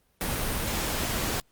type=noise; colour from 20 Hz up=pink; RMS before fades=-29 dBFS; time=0.21-1.4 s; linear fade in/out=0 ms; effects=pink hiss -68 dBFS RMS until 1.51 s + Opus 32 kbps

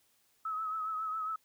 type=tone with vibrato; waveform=sine; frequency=1287 Hz; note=E6; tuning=42 cents flat; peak=-33 dBFS; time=0.45-1.36 s; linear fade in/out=5 ms; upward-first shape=triangle; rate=7.3 Hz; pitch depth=49 cents each way; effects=white hiss -71 dBFS RMS until 1.44 s

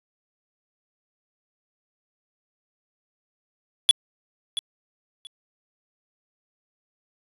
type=tone with echo; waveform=square; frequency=3410 Hz; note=G#7; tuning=45 cents sharp; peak=-11 dBFS; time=3.89-3.91 s; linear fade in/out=0 ms; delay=680 ms; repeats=2; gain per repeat=-14 dB; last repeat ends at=5.27 s; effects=resampled to 32000 Hz

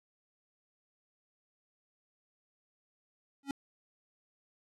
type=tone with exponential growth; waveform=square; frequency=277.2 Hz; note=C#4; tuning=in tune; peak=-30 dBFS; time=3.43-3.51 s; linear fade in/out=2 ms; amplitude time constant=16 ms; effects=low-pass 10000 Hz 12 dB/octave

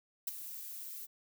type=noise with ADSR envelope; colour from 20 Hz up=violet; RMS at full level=-33 dBFS; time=0.27-1.07 s; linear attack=6 ms; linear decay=23 ms; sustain=-12 dB; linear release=28 ms; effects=none

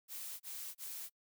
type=noise bursts; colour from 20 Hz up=blue; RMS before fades=-45 dBFS; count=3; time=0.08-1.098 s; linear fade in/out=50 ms; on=320 ms; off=29 ms; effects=noise-tail reverb RT60 0.1 s tail -26 dB re dry

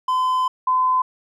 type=tone pair in turn; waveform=triangle / sine; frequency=1021 / 1021 Hz; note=C6 / C6; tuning=-43 / -43 cents; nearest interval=unison; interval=0 cents; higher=neither; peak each=-15 dBFS; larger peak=neither; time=0.08-0.48 / 0.67-1.02 s; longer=first; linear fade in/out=5 ms; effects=none

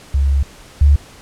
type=tone pair in turn; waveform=sine; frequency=69.2 / 71.77 Hz; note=C#2 / D2; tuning=-2 / -39 cents; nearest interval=minor second; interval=63 cents; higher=second; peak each=-11 / -6 dBFS; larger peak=second; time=0.14-0.43 / 0.81-0.96 s; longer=first; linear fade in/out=5 ms; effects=pink hiss -41 dBFS RMS until 1.21 s + low-pass 10000 Hz 12 dB/octave

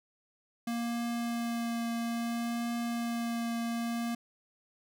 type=tone with vibrato; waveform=square; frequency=234 Hz; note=A#3; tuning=7 cents sharp; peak=-32 dBFS; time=0.67-4.15 s; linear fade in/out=5 ms; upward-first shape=triangle; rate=0.6 Hz; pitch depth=13 cents each way; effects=none

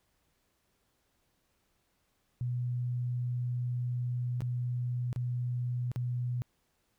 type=tone with dropouts; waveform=sine; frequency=122.9 Hz; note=B2; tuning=8 cents flat; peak=-30 dBFS; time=2.41-6.42 s; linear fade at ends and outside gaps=0 ms; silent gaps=4.406-4.419 / 5.129-5.161 / 5.916-5.96 s; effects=pink hiss -75 dBFS RMS until 6.98 s

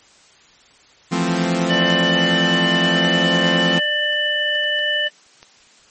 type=chord; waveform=sawtooth; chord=F major seventh; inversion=third; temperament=equal; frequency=164.81 / 174.61 / 220 / 261.6 Hz; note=E3 / F3 / A3 / C4; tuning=0 / 0 / 0 / 0 cents; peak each=-22 / -16 / -21 / -18 dBFS; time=1.11-3.8 s; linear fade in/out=20 ms
type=harmonic tone; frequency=595 Hz; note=D5; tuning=22 cents sharp; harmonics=1 / 3 / 5; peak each=-26 / -20 / -20 dBFS; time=1.69-5.09 s; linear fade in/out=20 ms
type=clicks; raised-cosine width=0.2 ms; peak=-23 dBFS; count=7; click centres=3.696 / 4.132 / 4.552 / 4.639 / 4.79 / 5.071 / 5.429 s
effects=white hiss -50 dBFS RMS until 5.9 s + MP3 32 kbps

